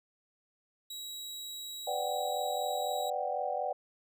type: tone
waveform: sawtooth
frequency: 3865 Hz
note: B7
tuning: 38 cents flat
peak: -37 dBFS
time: 0.9-3.1 s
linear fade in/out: 5 ms
type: chord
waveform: sine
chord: G major seventh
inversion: first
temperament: equal with one note detuned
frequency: 501.4 / 587.3 / 740 / 784 Hz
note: B4 / D5 / F#5 / G5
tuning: +26 / 0 / 0 / 0 cents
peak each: -39 / -36 / -35 / -37 dBFS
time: 1.87-3.73 s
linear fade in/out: 5 ms
effects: none